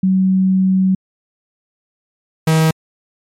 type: tone pair in turn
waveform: sine / 45% pulse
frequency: 188.6 / 159.38 Hz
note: F#3 / D#3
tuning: +33 / +42 cents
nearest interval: minor third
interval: 291 cents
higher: first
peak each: -10 dBFS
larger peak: neither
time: 0.03-0.95 / 2.47-2.71 s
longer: first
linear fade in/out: 5 ms
effects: MP3 64 kbps